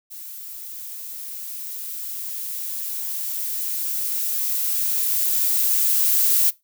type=noise with level ramp; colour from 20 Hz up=violet; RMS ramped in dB=-37 to -17 dBFS; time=0.1-6.51 s; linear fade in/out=20 ms; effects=noise-tail reverb RT60 0.2 s tail -20 dB re dry